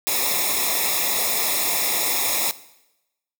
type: noise with comb filter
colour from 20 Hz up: white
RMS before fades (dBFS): -22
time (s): 0.07-2.51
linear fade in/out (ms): 0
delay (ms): 0.66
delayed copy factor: -1
effects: noise-tail reverb RT60 0.9 s tail -17 dB re dry